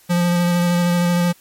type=tone with vibrato; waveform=square; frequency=174.8 Hz; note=F3; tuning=2 cents sharp; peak=-15 dBFS; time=0.09-1.33 s; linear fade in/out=20 ms; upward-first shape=square; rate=13 Hz; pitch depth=11 cents each way; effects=white hiss -51 dBFS RMS until 1.4 s + MP3 64 kbps